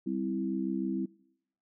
sine chord, C major, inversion second, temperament equal with one note detuned, 196 / 261.6 / 328.7 Hz, G3 / C4 / E4, 0 / 0 / -5 cents, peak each -34 dBFS, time 0.06-1.06 s, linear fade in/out 10 ms, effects noise-tail reverb RT60 0.8 s tail -24 dB re dry

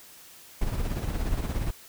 brown noise with tremolo, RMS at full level -26 dBFS, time 0.61-1.71 s, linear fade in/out 5 ms, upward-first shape sine, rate 17 Hz, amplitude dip 55%, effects white hiss -50 dBFS RMS until 1.88 s

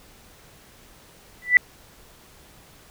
sine tone with exponential growth, 1978 Hz, B6, 2 cents sharp, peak -6 dBFS, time 1.42-1.57 s, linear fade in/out 1 ms, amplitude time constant 31 ms, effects pink hiss -51 dBFS RMS until 2.9 s

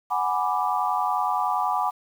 sine chord, G# half-diminished seventh, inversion third, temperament equal, 740 / 830.6 / 987.8 / 1174.7 Hz, F#5 / G#5 / B5 / D6, 0 / 0 / 0 / 0 cents, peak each -27 dBFS, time 0.1-1.91 s, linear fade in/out 20 ms, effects 8-bit

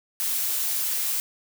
blue noise, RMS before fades -26 dBFS, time 0.2-1.2 s, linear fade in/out 0 ms, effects none

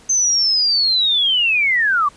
sine linear sweep, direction down, 6272 to 1108.7 Hz, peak -13 dBFS, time 0.09-2.09 s, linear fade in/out 10 ms, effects pink hiss -47 dBFS RMS until 2.16 s + resampled to 22050 Hz

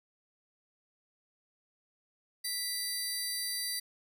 20% pulse tone pair together, 1975.5 / 4699 Hz, B6 / D8, 0 / 0 cents, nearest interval octave + minor third, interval 1500 cents, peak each -36 / -28 dBFS, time 2.44-3.8 s, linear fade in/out 10 ms, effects none

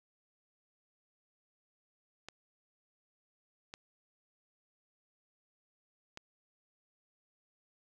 clicks, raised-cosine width 0.2 ms, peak -27 dBFS, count 3, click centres 2.286 / 3.739 / 6.174 s, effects none

